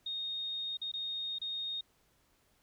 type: tone with dropouts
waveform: sine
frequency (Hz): 3707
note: A#7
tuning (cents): -10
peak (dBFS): -35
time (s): 0.06-1.81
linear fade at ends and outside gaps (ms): 5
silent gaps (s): 0.771-0.815 / 0.917-0.937 / 1.386-1.415
effects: pink hiss -71 dBFS RMS until 2.62 s